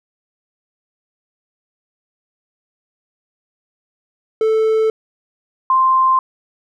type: tone pair in turn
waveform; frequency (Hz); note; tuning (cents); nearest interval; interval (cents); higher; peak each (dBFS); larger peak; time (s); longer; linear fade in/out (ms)
triangle / sine; 440 / 1046.5; A4 / C6; 0 / 0; octave + minor third; 1500; second; -10; neither; 4.41-4.9 / 5.7-6.19; neither; 2
effects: none